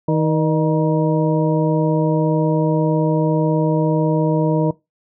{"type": "harmonic tone with a mistuned harmonic", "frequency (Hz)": 158.2, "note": "D#3", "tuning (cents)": 29, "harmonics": [1, 2, 3, 4, 6], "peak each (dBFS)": [-17, -20, -22, -23, -25], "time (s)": [0.08, 4.71], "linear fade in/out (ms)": 5, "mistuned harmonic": 4, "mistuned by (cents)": -59, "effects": ["noise-tail reverb RT60 0.2 s tail -20 dB re dry"]}